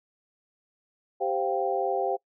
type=harmonic tone with a mistuned harmonic; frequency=130.81 Hz; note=C3; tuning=in tune; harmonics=3 / 4 / 5 / 6; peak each=-30 / -30 / -30 / -30 dBFS; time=1.2-2.17 s; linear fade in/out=20 ms; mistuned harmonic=5; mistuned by=+120 cents; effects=noise-tail reverb RT60 0.1 s tail -23 dB re dry